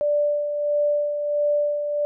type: tone with tremolo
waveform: sine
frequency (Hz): 587.3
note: D5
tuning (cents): 0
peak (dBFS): -17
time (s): 0.01-2.05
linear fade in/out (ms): 0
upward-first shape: sine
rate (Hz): 1.5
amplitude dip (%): 50
effects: none